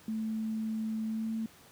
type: tone with pitch glide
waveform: sine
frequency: 220 to 223.1 Hz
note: A3 to A3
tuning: 0 to +24 cents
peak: -31 dBFS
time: 0.08-1.46 s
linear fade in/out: 2 ms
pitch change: +24 cents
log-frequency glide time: 1.07-1.33 s
effects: pink hiss -57 dBFS RMS until 1.71 s + high-pass 80 Hz 12 dB/octave